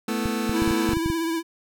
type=chord; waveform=sawtooth; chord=A suspended second; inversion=none; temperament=just; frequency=220 / 247.5 / 330 Hz; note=A3 / B3 / E4; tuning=0 / +4 / +2 cents; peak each=-22 / -25 / -27 dBFS; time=0.08-0.94 s; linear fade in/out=5 ms
type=clicks; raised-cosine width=5 ms; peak=-15 dBFS; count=10; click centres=0.257 / 0.495 / 0.621 / 0.677 / 0.71 / 0.891 / 0.934 / 0.97 / 1.06 / 1.101 s
type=tone with vibrato; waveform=square; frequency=329.6 Hz; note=E4; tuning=in tune; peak=-24 dBFS; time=0.52-1.43 s; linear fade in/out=50 ms; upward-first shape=triangle; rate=16 Hz; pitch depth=42 cents each way
effects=none

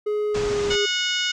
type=tone with pitch glide; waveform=triangle; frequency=420 to 409.5 Hz; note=G#4 to G#4; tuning=+19 to -24 cents; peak=-19 dBFS; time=0.06-0.86 s; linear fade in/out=10 ms; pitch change=-43 cents; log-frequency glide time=0.31-0.63 s
type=low-pass noise; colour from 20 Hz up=pink; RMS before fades=-31 dBFS; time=0.34-0.76 s; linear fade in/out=10 ms; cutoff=7500 Hz; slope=48 dB/octave
type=harmonic tone; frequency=730 Hz; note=F#5; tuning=24 cents flat; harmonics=2 / 3 / 4 / 5 / 6 / 7 / 8 / 9 / 10; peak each=-28 / -30 / -25 / -29 / -37 / -31 / -39 / -35 / -42 dBFS; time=0.7-1.32 s; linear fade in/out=10 ms
effects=none

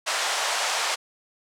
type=band-pass noise; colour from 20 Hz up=pink; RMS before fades=-26 dBFS; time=0.06-0.96 s; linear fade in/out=20 ms; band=650 to 8400 Hz; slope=24 dB/octave; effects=none

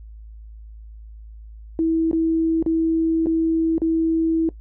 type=tone with dropouts; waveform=sine; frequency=325.5 Hz; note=E4; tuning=22 cents flat; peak=-16 dBFS; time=1.79-4.49 s; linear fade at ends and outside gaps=1 ms; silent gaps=2.113-2.13 / 2.626-2.662 / 3.26-3.268 / 3.781-3.818 s; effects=noise-tail reverb RT60 0.1 s tail -19 dB re dry + added 54 Hz sine -37 dBFS peak until 4.6 s

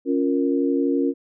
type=chord; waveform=sine; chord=Bb minor; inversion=first; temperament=equal; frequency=277.2 / 349.2 / 466.2 Hz; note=Db4 / F4 / Bb4; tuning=0 / 0 / 0 cents; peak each=-20 / -24 / -25 dBFS; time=0.05-1.14 s; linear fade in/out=50 ms; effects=none

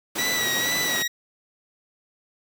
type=high-pass noise; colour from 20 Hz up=pink; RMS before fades=-30 dBFS; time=0.15-1.03 s; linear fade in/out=10 ms; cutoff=210 Hz; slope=12 dB/octave
type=tone with vibrato; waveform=20% pulse; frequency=1942 Hz; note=B6; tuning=30 cents flat; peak=-18 dBFS; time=0.18-1.08 s; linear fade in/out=10 ms; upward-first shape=sine; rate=2.1 Hz; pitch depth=42 cents each way
effects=none

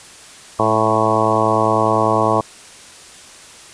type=harmonic tone with a mistuned harmonic; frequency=110 Hz; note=A2; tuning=in tune; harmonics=1 / 2 / 3 / 4 / 5 / 6 / 7 / 8 / 9 / 10; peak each=-24 / -25 / -23 / -22 / -22 / -20 / -23 / -23 / -21 / -20 dBFS; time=0.59-2.41 s; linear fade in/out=5 ms; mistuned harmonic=2; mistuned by=-38 cents; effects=white hiss -40 dBFS RMS until 3.73 s + resampled to 22050 Hz

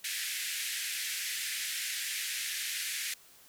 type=band-pass noise; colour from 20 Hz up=pink; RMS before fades=-36 dBFS; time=0.04-3.14 s; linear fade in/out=5 ms; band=1700 to 14000 Hz; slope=48 dB/octave; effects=white hiss -58 dBFS RMS until 3.48 s

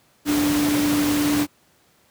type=tone in noise; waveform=sine; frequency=293.7 Hz; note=D4; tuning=in tune; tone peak=-18 dBFS; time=0.25-1.47 s; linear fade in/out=50 ms; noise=pink; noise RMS=-25 dBFS; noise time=0.25-1.47 s; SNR=+4 dB; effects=pink hiss -59 dBFS RMS until 2.1 s + high-pass 100 Hz 12 dB/octave

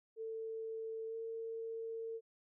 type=tone with pitch glide; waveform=sine; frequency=446.5 to 452.7 Hz; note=A4 to A4; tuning=+25 to +49 cents; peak=-40 dBFS; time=0.16-2.21 s; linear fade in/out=50 ms; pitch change=+24 cents; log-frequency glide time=1.08-1.15 s; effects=none

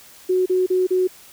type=tone bursts; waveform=sine; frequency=368.8 Hz; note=F#4; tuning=6 cents flat; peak=-15 dBFS; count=4; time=0.29-1.075 s; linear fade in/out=10 ms; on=170 ms; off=35 ms; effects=white hiss -46 dBFS RMS until 1.32 s

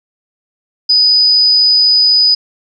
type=tone; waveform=sine; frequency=4978 Hz; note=D#8; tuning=in tune; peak=-6 dBFS; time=0.89-2.35 s; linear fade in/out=10 ms; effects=none

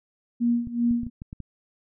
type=tone with tremolo; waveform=sine; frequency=237.3 Hz; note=A#3; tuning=31 cents sharp; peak=-18 dBFS; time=0.4-1.1 s; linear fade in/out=20 ms; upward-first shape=sine; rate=2.6 Hz; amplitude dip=85%
type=clicks; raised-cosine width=5 ms; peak=-24 dBFS; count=7; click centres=0.672 / 0.91 / 1.033 / 1.067 / 1.219 / 1.329 / 1.403 s
effects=none

